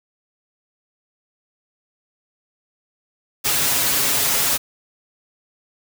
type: noise with comb filter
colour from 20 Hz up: white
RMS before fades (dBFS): -19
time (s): 3.44-4.58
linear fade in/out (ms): 20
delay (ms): 7.2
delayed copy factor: +0.9
effects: none